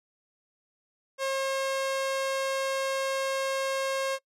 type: tone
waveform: sawtooth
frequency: 538 Hz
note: C5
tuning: 48 cents sharp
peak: -23 dBFS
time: 1.18-4.19 s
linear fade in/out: 50 ms
effects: noise-tail reverb RT60 0.1 s tail -24 dB re dry + low-pass 10000 Hz 12 dB/octave